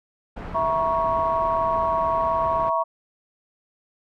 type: low-pass noise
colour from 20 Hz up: pink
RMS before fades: -35 dBFS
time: 0.36-2.7 s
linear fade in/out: 10 ms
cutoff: 1400 Hz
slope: 12 dB/octave
type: chord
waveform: sine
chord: A# diminished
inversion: second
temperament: equal with one note detuned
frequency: 659.3 / 950.8 / 1108.7 Hz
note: E5 / A#5 / C#6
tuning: 0 / +34 / 0 cents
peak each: -24 dBFS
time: 0.54-2.84 s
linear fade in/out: 20 ms
effects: none